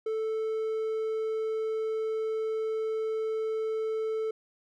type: tone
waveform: triangle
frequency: 440 Hz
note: A4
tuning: in tune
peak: -26 dBFS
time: 0.06-4.31 s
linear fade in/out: 5 ms
effects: none